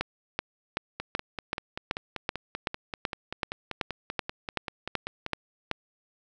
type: two click trains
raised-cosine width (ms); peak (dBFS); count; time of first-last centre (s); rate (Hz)
0.3; -11 / -17; 16 / 23; 0.01-5.713 / 1-5.264; 2.63 / 5.16
effects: none